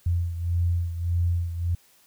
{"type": "beating tone pair", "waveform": "sine", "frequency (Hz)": [86, 87.7], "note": ["F2", "F2"], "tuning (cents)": [-26, 8], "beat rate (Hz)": 1.7, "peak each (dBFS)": [-23, -29], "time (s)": [0.06, 1.75], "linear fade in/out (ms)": 5, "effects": ["white hiss -59 dBFS RMS until 2.06 s"]}